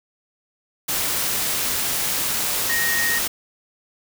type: tone in noise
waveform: sine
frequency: 1864.7 Hz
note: A#6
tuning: in tune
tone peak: -21 dBFS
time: 2.69-3.19 s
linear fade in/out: 10 ms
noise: white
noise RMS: -23 dBFS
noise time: 0.88-3.28 s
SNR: -1 dB
effects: none